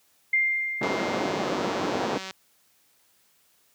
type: tone with exponential decay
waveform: sine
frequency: 2104 Hz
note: C7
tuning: 9 cents sharp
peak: -18 dBFS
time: 0.33-1.94 s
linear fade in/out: 5 ms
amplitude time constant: 350 ms
type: band-pass noise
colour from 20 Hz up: pink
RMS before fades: -28 dBFS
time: 0.81-2.18 s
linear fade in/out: 5 ms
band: 260 to 970 Hz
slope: 12 dB/octave
type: click train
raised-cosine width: 0.2 ms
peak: -19 dBFS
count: 282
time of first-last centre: 0.83-2.309 s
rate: 190 Hz
effects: white hiss -64 dBFS RMS until 3.74 s + high-pass 80 Hz 12 dB/octave